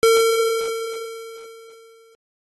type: tone with exponential decay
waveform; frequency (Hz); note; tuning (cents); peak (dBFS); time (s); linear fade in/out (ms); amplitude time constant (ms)
square; 453.5; A#4; -48; -11; 0.03-2.15; 0; 460
effects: AAC 32 kbps